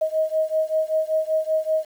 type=beating tone pair; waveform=sine; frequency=628 / 633.2 Hz; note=D#5 / D#5; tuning=+16 / +30 cents; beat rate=5.2 Hz; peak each=-22 / -23 dBFS; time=0.01-1.85 s; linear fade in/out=10 ms; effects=8-bit